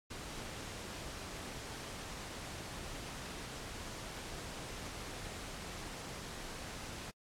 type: noise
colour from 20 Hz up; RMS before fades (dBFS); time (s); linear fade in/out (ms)
pink; -45; 0.1-7.11; 10
effects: low-pass 9000 Hz 12 dB/octave + AAC 64 kbps